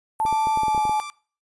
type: high-pass noise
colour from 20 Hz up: white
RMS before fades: -39 dBFS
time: 0.19-1.02 s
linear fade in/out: 5 ms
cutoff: 10000 Hz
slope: 48 dB/octave
type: tone with pitch glide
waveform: sine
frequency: 877 to 855 Hz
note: A5 to A5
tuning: -6 to -50 cents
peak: -19 dBFS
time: 0.2-1 s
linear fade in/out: 0 ms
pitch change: -44 cents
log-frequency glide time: 0.52-0.81 s
type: clicks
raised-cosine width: 2 ms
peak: -20 dBFS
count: 10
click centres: 0.252 / 0.327 / 0.471 / 0.574 / 0.634 / 0.682 / 0.748 / 0.778 / 0.853 / 0.895 s
type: tone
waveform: sawtooth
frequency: 1174.7 Hz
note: D6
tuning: in tune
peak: -29 dBFS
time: 0.26-1.1 s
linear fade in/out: 0 ms
effects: noise-tail reverb RT60 0.4 s tail -21 dB re dry + resampled to 24000 Hz